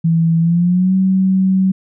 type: tone with pitch glide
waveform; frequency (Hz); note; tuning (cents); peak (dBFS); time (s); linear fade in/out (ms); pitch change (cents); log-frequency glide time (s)
sine; 164.81 to 189.32; E3 to F#3; 0 to +40; -10; 0.04-1.72; 10; +240; 0.4-0.94
effects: none